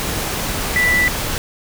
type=tone in noise; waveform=sine; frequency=1975.5 Hz; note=B6; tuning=in tune; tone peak=-13 dBFS; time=0.76-1.08 s; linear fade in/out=0 ms; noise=pink; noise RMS=-22 dBFS; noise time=0-1.38 s; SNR=+6 dB; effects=none